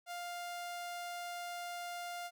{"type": "tone", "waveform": "sawtooth", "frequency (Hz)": 701, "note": "F5", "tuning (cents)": 6, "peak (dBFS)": -37, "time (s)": [0.06, 2.31], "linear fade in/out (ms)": 50, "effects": []}